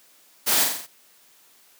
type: noise with echo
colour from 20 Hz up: white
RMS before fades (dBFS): -21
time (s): 0.46-0.65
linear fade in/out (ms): 20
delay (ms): 44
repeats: 5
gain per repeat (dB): -4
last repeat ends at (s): 0.87
effects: white hiss -56 dBFS RMS until 1.79 s + high-pass 200 Hz 12 dB/octave